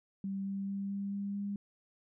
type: tone with pitch steps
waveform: sine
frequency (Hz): 195.2 / 196.44 / 197.7 / 198.96 / 200.2 / 201.5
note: G3 / G3 / G3 / G3 / G3 / G3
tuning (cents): -7 / +4 / +15 / +26 / +37 / +48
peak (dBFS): -34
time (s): 0.24-1.56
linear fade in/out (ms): 2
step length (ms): 220
effects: none